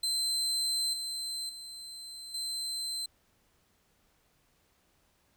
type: tone with level steps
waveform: 35% pulse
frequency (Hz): 4087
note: C8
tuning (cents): -41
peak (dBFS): -27 / -33 / -41 / -32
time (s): 0.03-3.06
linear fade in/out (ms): 5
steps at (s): 0.93 / 1.49 / 2.34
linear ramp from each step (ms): 5
effects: pink hiss -70 dBFS RMS until 5.36 s